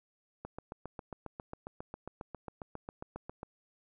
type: click train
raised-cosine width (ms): 1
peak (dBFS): -27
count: 23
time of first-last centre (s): 0.45-3.431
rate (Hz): 7.38
effects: none